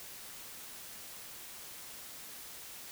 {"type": "silence", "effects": ["white hiss -48 dBFS RMS until 2.91 s"]}